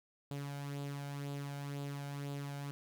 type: tone with flanger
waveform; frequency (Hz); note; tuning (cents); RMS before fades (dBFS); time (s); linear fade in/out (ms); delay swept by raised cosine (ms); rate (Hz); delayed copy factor
sawtooth; 141.8; C#3; +40; -42; 0.31-2.71; 0; 0.25 to 1.35; 2; +0.5
effects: none